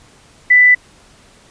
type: tone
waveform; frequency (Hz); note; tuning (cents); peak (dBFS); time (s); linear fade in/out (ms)
sine; 1988; B6; +11; -5; 0.5-0.75; 10
effects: pink hiss -47 dBFS RMS until 1.5 s + resampled to 22050 Hz